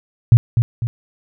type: tone with echo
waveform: sine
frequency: 116.54 Hz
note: A#2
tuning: in tune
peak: -3 dBFS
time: 0.32-0.37 s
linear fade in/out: 0 ms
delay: 250 ms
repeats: 2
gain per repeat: -7 dB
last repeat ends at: 0.87 s
effects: none